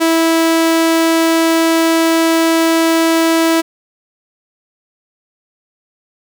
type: tone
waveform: sawtooth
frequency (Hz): 327.6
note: E4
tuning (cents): -11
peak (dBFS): -6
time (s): 0-3.62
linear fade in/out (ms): 20
effects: none